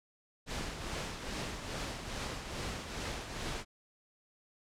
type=noise with tremolo; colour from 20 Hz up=pink; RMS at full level=-37 dBFS; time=0.46-3.65 s; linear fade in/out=50 ms; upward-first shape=triangle; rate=2.4 Hz; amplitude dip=55%; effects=low-pass 7000 Hz 12 dB/octave